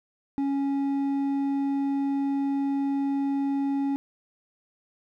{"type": "tone with hard clipping", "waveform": "sine", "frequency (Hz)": 277.2, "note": "C#4", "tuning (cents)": 0, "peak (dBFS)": -25, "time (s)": [0.38, 3.96], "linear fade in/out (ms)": 0, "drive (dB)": 5, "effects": []}